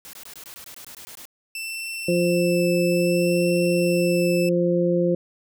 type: noise bursts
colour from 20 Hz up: white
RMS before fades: -41 dBFS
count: 12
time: 0.05-1.254 s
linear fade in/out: 0 ms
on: 82 ms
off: 20 ms
type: tone with vibrato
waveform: sawtooth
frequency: 2662 Hz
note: E7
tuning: 16 cents sharp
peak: -26 dBFS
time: 1.55-4.49 s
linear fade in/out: 2 ms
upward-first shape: sine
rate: 0.61 Hz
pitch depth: 17 cents each way
type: harmonic tone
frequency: 174.61 Hz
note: F3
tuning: in tune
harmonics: 1 / 2 / 3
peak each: -22 / -22 / -22 dBFS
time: 2.08-5.15 s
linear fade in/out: 5 ms
effects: none